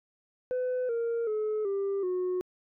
sine tone with pitch steps, 504 / 464.8 / 428.7 / 395.4 / 364.7 Hz, B4 / A#4 / A4 / G4 / F#4, +35 / -5 / -45 / +15 / -25 cents, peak -25 dBFS, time 0.51-2.41 s, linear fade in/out 0 ms, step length 380 ms, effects tanh soft clip ceiling -26 dBFS

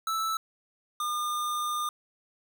square tone pair in turn, 1316 / 1209.4 Hz, E6 / D#6, -3 / -50 cents, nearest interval minor second, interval 147 cents, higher first, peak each -28 / -29 dBFS, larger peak first, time 0.07-0.37 / 1-1.89 s, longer second, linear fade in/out 2 ms, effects none

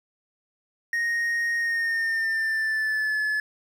triangle tone with pitch glide, 1864.7 to 1719.8 Hz, A#6 to A6, 0 to -40 cents, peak -21 dBFS, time 0.93-3.4 s, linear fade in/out 2 ms, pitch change -140 cents, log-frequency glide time 1.57-3.2 s, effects 10-bit

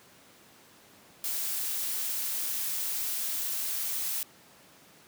blue noise, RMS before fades -32 dBFS, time 1.24-4.23 s, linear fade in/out 2 ms, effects pink hiss -56 dBFS RMS until 5.07 s + high-pass 150 Hz 12 dB/octave

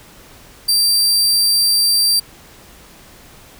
sawtooth tone, 4699 Hz, D8, in tune, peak -9 dBFS, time 0.68-2.2 s, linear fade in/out 10 ms, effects pink hiss -43 dBFS RMS until 3.59 s

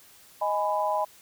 sine chord, G# minor, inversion second, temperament just, 623 / 830.6 / 996.7 Hz, D#5 / G#5 / B5, +2 / 0 / +16 cents, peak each -28 dBFS, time 0.41-1.05 s, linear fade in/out 10 ms, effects white hiss -54 dBFS RMS until 1.21 s

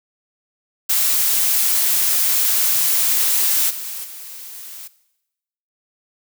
blue noise with level steps, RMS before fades -17 / -29 / -35 dBFS, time 0.89-4.88 s, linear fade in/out 10 ms, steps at 3.69 / 4.03 s, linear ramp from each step 20 ms, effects noise-tail reverb RT60 0.9 s tail -17 dB re dry

